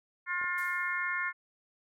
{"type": "harmonic tone", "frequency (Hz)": 355.8, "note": "F4", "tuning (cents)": 32, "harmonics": [3, 4, 5, 6], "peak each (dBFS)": [-37, -35, -34, -35], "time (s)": [0.26, 1.33], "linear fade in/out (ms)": 50}
{"type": "clicks", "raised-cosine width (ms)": 1, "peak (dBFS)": -36, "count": 2, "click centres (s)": [0.415, 0.442]}
{"type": "noise with exponential decay", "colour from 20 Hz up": "blue", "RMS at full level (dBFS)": -48, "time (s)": [0.58, 1.18], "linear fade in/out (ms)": 0, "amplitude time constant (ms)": 130}
{"effects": ["MP3 64 kbps"]}